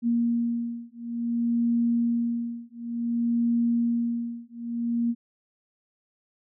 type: beating tone pair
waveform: sine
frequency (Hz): 234.8 / 235.36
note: A#3 / A#3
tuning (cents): +13 / +17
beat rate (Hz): 0.56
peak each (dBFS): -26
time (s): 0.02-5.15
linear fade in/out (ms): 50
effects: none